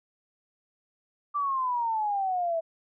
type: exponential sweep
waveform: sine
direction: down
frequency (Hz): 1179 to 647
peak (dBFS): -25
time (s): 1.34-2.61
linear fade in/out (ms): 20
effects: none